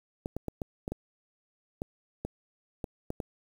clicks, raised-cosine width 2 ms, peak -20 dBFS, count 11, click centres 0.259 / 0.366 / 0.483 / 0.618 / 0.879 / 0.92 / 1.819 / 2.25 / 2.842 / 3.104 / 3.202 s, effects 8-bit

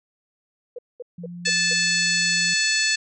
sine tone bursts, 487 Hz, B4, 24 cents flat, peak -30 dBFS, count 5, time 0.76-1.735 s, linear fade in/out 5 ms, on 27 ms, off 210 ms
sine tone with pitch glide, 174.61 to 173.1 Hz, F3 to F3, 0 to -15 cents, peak -33 dBFS, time 1.18-2.54 s, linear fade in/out 5 ms, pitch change -15 cents, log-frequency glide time 1.42-1.6 s
harmonic tone, 874 Hz, A5, 12 cents flat, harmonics 2 / 3 / 4 / 5 / 6 / 7 / 8 / 9, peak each -24 / -25 / -31 / -24 / -32 / -31 / -30 / -30 dBFS, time 1.45-2.96 s, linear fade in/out 10 ms
effects none

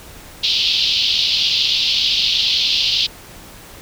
pink band-pass noise, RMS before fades -17 dBFS, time 0.43-3.07 s, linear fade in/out 10 ms, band 2900 to 4800 Hz, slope 48 dB/octave, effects pink hiss -39 dBFS RMS until 3.81 s

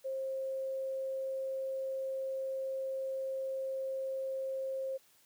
sine tone, 532 Hz, C5, 29 cents sharp, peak -34 dBFS, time 0.04-4.98 s, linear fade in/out 20 ms, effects white hiss -66 dBFS RMS until 5.25 s + high-pass 100 Hz 12 dB/octave

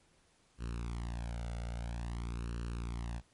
sawtooth tone with flanger, 58.27 Hz, A#1, in tune, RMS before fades -39 dBFS, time 0.58-3.22 s, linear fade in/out 50 ms, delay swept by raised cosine 0.7 to 1.43 ms, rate 0.5 Hz, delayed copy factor +0.85, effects pink hiss -69 dBFS RMS until 3.33 s + MP3 48 kbps

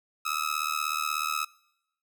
sawtooth tone with amplitude modulation, 1285 Hz, E6, 45 cents flat, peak -20 dBFS, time 0.25-1.45 s, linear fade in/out 10 ms, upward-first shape sine, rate 76.5 Hz, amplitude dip 95%, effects noise-tail reverb RT60 0.8 s tail -22 dB re dry

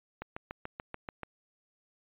click train, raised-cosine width 0.5 ms, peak -23 dBFS, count 8, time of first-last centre 0.22-1.233 s, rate 6.91 Hz, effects resampled to 8000 Hz

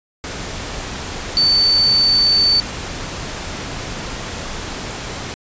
sine tone in noise, 4535 Hz, C#8, 39 cents sharp, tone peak -11 dBFS, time 1.37-2.6 s, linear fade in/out 0 ms, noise pink, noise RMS -27 dBFS, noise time 0.24-5.34 s, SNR +13 dB, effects resampled to 16000 Hz

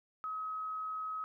sine tone, 1274 Hz, D#6, 41 cents sharp, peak -36 dBFS, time 0.24-1.24 s, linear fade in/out 0 ms, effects 13-bit

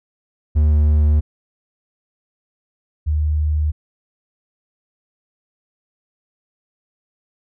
triangle / sine tone pair in turn, 75.3 / 76.04 Hz, D2 / D#2, +44 / -39 cents, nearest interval unison, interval 17 cents, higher second, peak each -9 / -15 dBFS, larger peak first, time 0.55-1.21 / 3.06-3.72 s, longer neither, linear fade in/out 20 ms, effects none

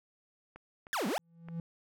click train, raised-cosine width 0.5 ms, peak -34 dBFS, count 4, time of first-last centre 0.56-1.486 s, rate 3.24 Hz
40% pulse exponential two-way sweep, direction down then up, 1880 to 179 to 934 Hz, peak -30 dBFS, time 0.93-1.18 s, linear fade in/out 0 ms, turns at 1.07 s
triangle tone with exponential growth, 167.2 Hz, E3, 25 cents sharp, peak -31 dBFS, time 1.19-1.6 s, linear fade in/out 2 ms, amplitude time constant 87 ms
effects none

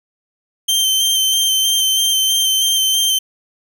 sawtooth tone with vibrato, 3126 Hz, G7, 6 cents flat, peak -10 dBFS, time 0.68-3.19 s, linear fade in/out 10 ms, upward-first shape square, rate 3.1 Hz, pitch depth 16 cents each way, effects none

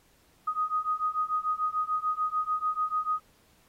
sine beating tone pair, 1244.5 / 1251.3 Hz, D#6 / D#6, 0 / +9 cents, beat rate 6.8 Hz, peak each -30 / -29 dBFS, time 0.47-3.2 s, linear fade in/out 10 ms, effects pink hiss -64 dBFS RMS until 3.68 s + AAC 48 kbps

